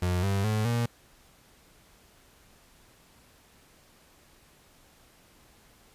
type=tone with pitch steps; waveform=35% pulse; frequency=89.6 / 98.28 / 107.79 / 118.23 Hz; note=F2 / G2 / A2 / A#2; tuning=+45 / +5 / -35 / +25 cents; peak=-23 dBFS; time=0.02-0.86 s; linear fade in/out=5 ms; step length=210 ms; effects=pink hiss -59 dBFS RMS until 5.94 s + resampled to 32000 Hz